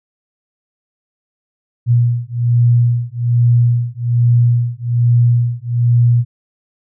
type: beating tone pair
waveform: sine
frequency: 119.2 / 120.4 Hz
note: A#2 / B2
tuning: +39 / -44 cents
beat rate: 1.2 Hz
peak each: -13 dBFS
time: 1.86-6.25 s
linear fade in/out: 50 ms
effects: none